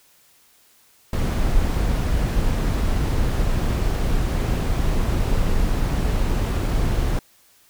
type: noise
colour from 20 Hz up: brown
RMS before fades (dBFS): -20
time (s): 1.13-7.19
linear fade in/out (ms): 2
effects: white hiss -56 dBFS RMS until 7.69 s